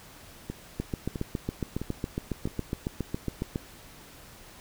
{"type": "two click trains", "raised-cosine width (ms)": 3, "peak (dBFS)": [-16, -20], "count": [21, 4], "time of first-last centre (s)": [[0.8, 3.559], [0.5, 2.474]], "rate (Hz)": [7.25, 1.52], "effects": ["pink hiss -50 dBFS RMS until 4.6 s"]}